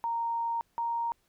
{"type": "tone pair in turn", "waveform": "sine", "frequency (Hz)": [928, 932.3], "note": ["A#5", "A#5"], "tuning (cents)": [-8, 0], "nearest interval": "unison", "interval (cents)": 8, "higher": "second", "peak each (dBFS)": -28, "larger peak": "neither", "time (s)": [[0.04, 0.61], [0.78, 1.12]], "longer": "first", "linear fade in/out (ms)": 0, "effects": ["pink hiss -72 dBFS RMS until 1.28 s"]}